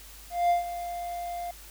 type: tone with ADSR envelope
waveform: triangle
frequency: 698.5 Hz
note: F5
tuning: in tune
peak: -17 dBFS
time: 0.3-1.51 s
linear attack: 200 ms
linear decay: 130 ms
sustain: -13 dB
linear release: 4 ms
effects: added 50 Hz sine -49 dBFS peak until 1.7 s + white hiss -49 dBFS RMS until 1.7 s

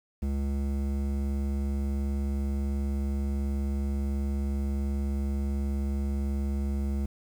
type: tone with band-pass filter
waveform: square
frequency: 69.3 Hz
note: C#2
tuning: in tune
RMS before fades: -29 dBFS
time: 0.22-7.06 s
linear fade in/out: 5 ms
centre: 140 Hz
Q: 1.3
effects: 9-bit

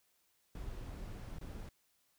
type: noise with dropouts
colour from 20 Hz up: brown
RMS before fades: -45 dBFS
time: 0.55-1.69 s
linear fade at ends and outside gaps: 2 ms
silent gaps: 1.386-1.412 s
effects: white hiss -75 dBFS RMS until 2.18 s

